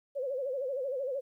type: tone with vibrato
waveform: sine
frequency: 532 Hz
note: C5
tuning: 29 cents sharp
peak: -31 dBFS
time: 0.15-1.21 s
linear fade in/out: 20 ms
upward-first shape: sine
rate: 13 Hz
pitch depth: 120 cents each way
effects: 12-bit